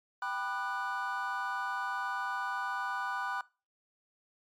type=chord; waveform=triangle; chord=G major seventh; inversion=none; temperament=equal with one note detuned; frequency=784 / 987.8 / 1201.4 / 1480 Hz; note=G5 / B5 / D6 / F#6; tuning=0 / 0 / +39 / 0 cents; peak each=-38 / -36 / -38 / -35 dBFS; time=0.22-3.41 s; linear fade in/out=2 ms; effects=noise-tail reverb RT60 0.3 s tail -20 dB re dry + MP3 96 kbps